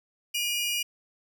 sawtooth tone pair together, 2422 / 2881 Hz, D#7 / F#7, -47 / -47 cents, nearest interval minor third, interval 300 cents, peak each -28 / -25 dBFS, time 0.34-0.83 s, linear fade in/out 10 ms, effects none

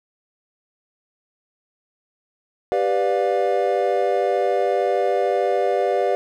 triangle chord, G dominant seventh, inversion none, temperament equal with one note detuned, 392 / 493.9 / 587.3 / 707.8 Hz, G4 / B4 / D5 / F5, 0 / 0 / 0 / +23 cents, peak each -21 dBFS, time 2.72-6.15 s, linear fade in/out 0 ms, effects none

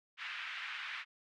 white band-pass noise, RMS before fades -43 dBFS, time 0.17-1.05 s, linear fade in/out 50 ms, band 1300 to 2800 Hz, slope 24 dB/octave, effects none

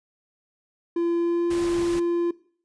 triangle tone with pitch glide, 340.9 to 344.1 Hz, F4 to F4, -42 to -26 cents, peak -19 dBFS, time 0.96-2.31 s, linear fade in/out 5 ms, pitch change +16 cents, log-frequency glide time 1.18-1.46 s
pink noise, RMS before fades -36 dBFS, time 1.5-2 s, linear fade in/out 10 ms
effects noise-tail reverb RT60 0.5 s tail -19 dB re dry + resampled to 22050 Hz

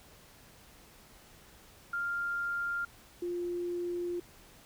sine tone pair in turn, 1396.9 / 350.4 Hz, F6 / F4, 0 / +6 cents, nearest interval 2 octaves, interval 2394 cents, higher first, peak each -31 / -32 dBFS, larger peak first, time 1.93-2.85 / 3.22-4.2 s, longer second, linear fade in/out 5 ms, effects pink hiss -57 dBFS RMS until 4.65 s

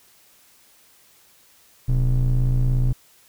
triangle ring-modulated tone, 76.7 Hz, D#2, 24 cents flat, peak -11 dBFS, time 1.88-2.93 s, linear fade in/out 10 ms, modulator 48 Hz, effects white hiss -55 dBFS RMS until 3.28 s

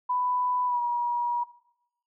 sine tone with pitch glide, 994 to 959.6 Hz, B5 to A#5, +11 to +50 cents, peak -24 dBFS, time 0.09-1.44 s, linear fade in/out 10 ms, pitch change -61 cents, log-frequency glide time 0.66-0.81 s, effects noise-tail reverb RT60 0.8 s tail -17 dB re dry

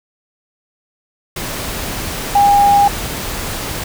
sine tone in noise, 809 Hz, G#5, 46 cents flat, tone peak -7 dBFS, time 2.35-2.88 s, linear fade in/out 5 ms, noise pink, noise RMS -23 dBFS, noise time 1.36-3.84 s, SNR +13 dB, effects none

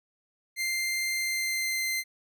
sawtooth tone with pitch glide, 2093 to 2077 Hz, C7 to C7, 0 to -13 cents, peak -24 dBFS, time 0.56-2.04 s, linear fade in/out 50 ms, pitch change -13 cents, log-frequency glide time 1.12-1.86 s, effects none

